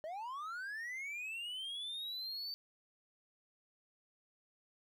triangle linear sweep, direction up, 597 to 4600 Hz, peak -39 dBFS, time 0.04-2.54 s, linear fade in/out 0 ms, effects 13-bit

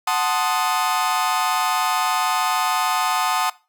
40% pulse chord, F# diminished seventh, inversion none, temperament equal, 740 / 880 / 1046.5 / 1244.5 Hz, F#5 / A5 / C6 / Eb6, 0 / 0 / 0 / 0 cents, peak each -23 / -23 / -25 / -23 dBFS, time 0.07-3.5 s, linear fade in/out 5 ms, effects noise-tail reverb RT60 0.3 s tail -20 dB re dry

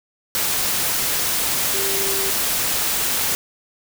sine tone in noise, 391 Hz, G4, 4 cents flat, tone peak -27 dBFS, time 1.74-2.3 s, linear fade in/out 0 ms, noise white, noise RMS -21 dBFS, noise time 0.35-3.35 s, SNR -9 dB, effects none

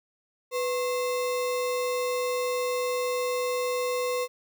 sine tone with sample-and-hold, 496.7 Hz, B4, 10 cents sharp, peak -25 dBFS, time 0.51-4.28 s, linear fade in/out 50 ms, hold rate 1575 Hz, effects none

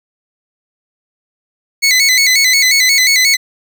20% pulse tone with vibrato, 2111 Hz, C7, 15 cents sharp, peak -3 dBFS, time 1.82-3.37 s, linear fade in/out 20 ms, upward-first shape square, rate 5.6 Hz, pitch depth 77 cents each way, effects none

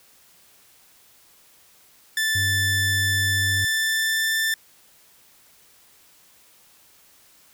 sawtooth tone with pitch glide, 1760 to 1775.3 Hz, A6 to A6, 0 to +15 cents, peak -17 dBFS, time 2.17-4.54 s, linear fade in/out 2 ms, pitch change +15 cents, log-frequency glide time 3.3-4.37 s
triangle tone with vibrato, 95.2 Hz, F#2, 50 cents sharp, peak -23 dBFS, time 2.35-3.65 s, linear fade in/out 5 ms, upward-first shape square, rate 15 Hz, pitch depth 13 cents each way
effects white hiss -55 dBFS RMS until 7.53 s

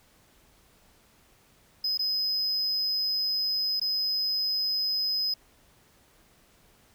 triangle tone with dropouts, 5050 Hz, D#8, 25 cents sharp, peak -24 dBFS, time 1.84-5.34 s, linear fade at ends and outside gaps 5 ms, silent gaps 1.975-1.992 / 3.798-3.814 s, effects pink hiss -61 dBFS RMS until 6.94 s

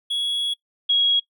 triangle / sine tone pair in turn, 3348 / 3310 Hz, G#7 / G#7, +13 / -6 cents, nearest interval unison, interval 19 cents, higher first, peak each -20 / -15 dBFS, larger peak second, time 0.1-0.54 / 0.89-1.2 s, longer first, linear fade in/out 10 ms, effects noise-tail reverb RT60 0.1 s tail -22 dB re dry

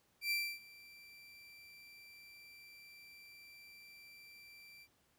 30% pulse tone with ADSR envelope, 2349 Hz, D7, in tune, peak -30 dBFS, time 0.21-4.88 s, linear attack 100 ms, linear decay 280 ms, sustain -23 dB, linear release 58 ms, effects pink hiss -74 dBFS RMS until 5.18 s + high-pass 60 Hz 12 dB/octave

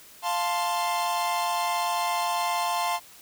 45% pulse chord, F major, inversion none, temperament equal, 698.5 / 880 / 1046.5 Hz, F5 / A5 / C6, 0 / 0 / 0 cents, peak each -29 dBFS, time 0.22-3 s, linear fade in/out 50 ms, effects white hiss -50 dBFS RMS until 3.21 s

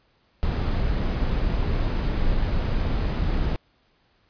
brown noise, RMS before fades -23 dBFS, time 0.43-3.56 s, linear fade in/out 0 ms, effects pink hiss -64 dBFS RMS until 4.29 s + resampled to 11025 Hz

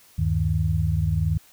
sine tone cluster, 76.9 / 97.9 / 156 Hz, D#2 / G2 / D#3, -20 / -2 / +5 cents, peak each -24 dBFS, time 0.18-1.38 s, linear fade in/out 10 ms, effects white hiss -54 dBFS RMS until 1.52 s

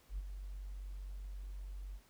sine tone with ADSR envelope, 47.62 Hz, G1, 49 cents flat, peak -34 dBFS, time 0.09-2.01 s, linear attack 92 ms, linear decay 28 ms, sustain -8 dB, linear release 66 ms, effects tanh soft clip ceiling -33 dBFS + pink hiss -67 dBFS RMS until 2.09 s

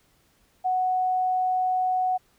sine tone, 740 Hz, F#5, in tune, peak -21 dBFS, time 0.64-2.18 s, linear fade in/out 20 ms, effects pink hiss -64 dBFS RMS until 2.38 s

